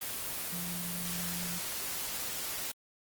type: tone in noise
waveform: sine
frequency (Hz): 174.9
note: F3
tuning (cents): +3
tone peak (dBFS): -39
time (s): 0.52-1.59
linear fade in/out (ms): 10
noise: white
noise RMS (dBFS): -37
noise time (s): 0.01-2.72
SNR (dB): -5
effects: Opus 24 kbps